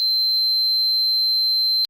sine tone, 4107 Hz, C8, 33 cents flat, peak -14 dBFS, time 0-1.85 s, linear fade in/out 0 ms, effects tanh soft clip ceiling -15 dBFS + Opus 32 kbps

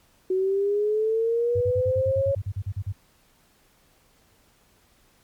sine linear sweep, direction up, 370 to 554.4 Hz, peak -20 dBFS, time 0.3-2.35 s, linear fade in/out 5 ms
sine tone bursts, 98 Hz, G2, in tune, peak -25 dBFS, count 14, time 1.55-2.925 s, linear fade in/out 10 ms, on 62 ms, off 39 ms
effects pink hiss -61 dBFS RMS until 5.23 s + MP3 96 kbps

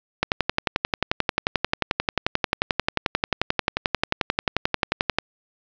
click train, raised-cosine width 0.3 ms, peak -3 dBFS, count 57, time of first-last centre 0.23-5.186 s, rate 11.3 Hz, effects resampled to 16000 Hz + 7-bit

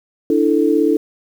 sine chord, D suspended second, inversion none, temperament just, 293.7 / 330.4 / 440.5 Hz, D4 / E4 / A4, 0 / +4 / +2 cents, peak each -16 dBFS, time 0.3-0.97 s, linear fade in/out 2 ms, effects 7-bit

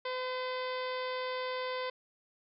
harmonic tone with a mistuned harmonic, 509 Hz, C5, 48 cents flat, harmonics 1 / 2 / 3 / 4 / 5 / 6 / 7 / 8 / 9 / 10, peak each -36 / -39 / -46 / -44 / -50 / -50 / -48 / -55 / -50 / -57 dBFS, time 0.05-1.9 s, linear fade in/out 5 ms, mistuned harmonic 6, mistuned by +34 cents, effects none

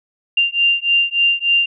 sine beating tone pair, 2785 / 2788.4 Hz, F7 / F7, -5 / -3 cents, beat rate 3.4 Hz, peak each -16 dBFS, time 0.37-1.66 s, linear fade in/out 5 ms, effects none

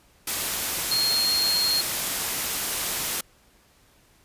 sine tone in noise, 4248 Hz, C8, 25 cents sharp, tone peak -21 dBFS, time 0.91-1.81 s, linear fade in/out 5 ms, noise white, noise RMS -27 dBFS, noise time 0.27-3.21 s, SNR +3 dB, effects pink hiss -59 dBFS RMS until 4.24 s + resampled to 32000 Hz

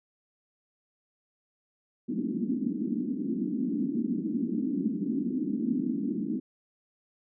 pink band-pass noise, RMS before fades -30 dBFS, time 2.08-6.4 s, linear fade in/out 10 ms, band 200 to 310 Hz, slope 48 dB/octave, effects none

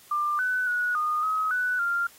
sine tone with pitch steps, 1192 / 1502 / 1462 / 1226 / 1272 / 1488 / 1393 Hz, D6 / F#6 / F#6 / D#6 / D#6 / F#6 / F6, +25 / +26 / -21 / -26 / +38 / +9 / -5 cents, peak -23 dBFS, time 0.11-2.07 s, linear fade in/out 5 ms, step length 280 ms, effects white hiss -53 dBFS RMS until 2.18 s + AAC 48 kbps

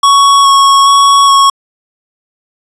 square tone with vibrato, 1108.7 Hz, C#6, in tune, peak -4 dBFS, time 0.03-1.5 s, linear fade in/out 5 ms, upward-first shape square, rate 1.2 Hz, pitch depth 10 cents each way, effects resampled to 22050 Hz + 7-bit

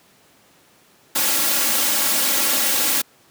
white noise with comb filter, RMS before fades -19 dBFS, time 1.15-3.02 s, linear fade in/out 10 ms, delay 3.6 ms, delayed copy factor +0.75, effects pink hiss -54 dBFS RMS until 3.3 s + high-pass 150 Hz 12 dB/octave

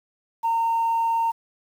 sine tone, 916 Hz, A#5, 31 cents flat, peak -18 dBFS, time 0.43-1.32 s, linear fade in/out 20 ms, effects tanh soft clip ceiling -16 dBFS + 8-bit

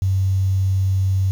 sine tone with quantisation, 95.5 Hz, G2, 45 cents flat, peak -15 dBFS, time 0.02-1.31 s, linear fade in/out 0 ms, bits 7, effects none

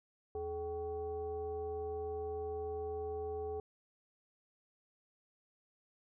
sine tone with frequency modulation, 425.8 Hz, G#4, 43 cents sharp, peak -37 dBFS, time 0.35-3.6 s, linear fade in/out 2 ms, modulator 346 Hz, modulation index 0.71, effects none

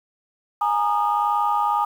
sine chord, Ab suspended second, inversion none, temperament equal with one note detuned, 830.6 / 932.3 / 1226.7 Hz, Ab5 / Bb5 / Eb6, 0 / 0 / -25 cents, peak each -21 / -23 / -22 dBFS, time 0.61-1.85 s, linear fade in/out 5 ms, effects tanh soft clip ceiling -10 dBFS + 8-bit

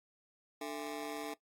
25% pulse ring-modulated tone, 370 Hz, F#4, in tune, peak -32 dBFS, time 0.61-1.34 s, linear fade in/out 5 ms, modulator 73.2 Hz, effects noise-tail reverb RT60 0.1 s tail -18 dB re dry + AAC 64 kbps

